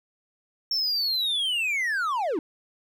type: linear sweep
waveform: triangle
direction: down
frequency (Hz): 5460 to 277.2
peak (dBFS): -22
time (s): 0.71-2.39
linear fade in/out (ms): 2
effects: none